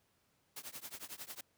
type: noise with tremolo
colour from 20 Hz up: white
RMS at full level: -44 dBFS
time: 0.56-1.41 s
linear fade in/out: 5 ms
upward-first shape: triangle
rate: 11 Hz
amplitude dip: 100%
effects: pink hiss -75 dBFS RMS until 1.57 s + high-pass 80 Hz 12 dB/octave